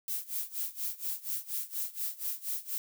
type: noise with tremolo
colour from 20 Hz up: violet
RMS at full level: -33 dBFS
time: 0.08-2.78 s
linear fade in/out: 0 ms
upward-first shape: sine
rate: 4.2 Hz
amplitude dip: 90%
effects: none